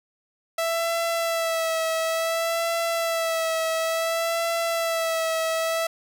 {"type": "tone with vibrato", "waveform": "sawtooth", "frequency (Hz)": 659.3, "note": "E5", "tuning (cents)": 0, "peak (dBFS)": -19, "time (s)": [0.58, 5.87], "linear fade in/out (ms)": 5, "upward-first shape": "sine", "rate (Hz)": 0.57, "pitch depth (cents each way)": 30, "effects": []}